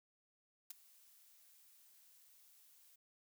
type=noise with ADSR envelope; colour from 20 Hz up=blue; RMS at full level=-45 dBFS; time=0.7-2.96 s; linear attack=6 ms; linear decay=14 ms; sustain=-21 dB; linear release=9 ms; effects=none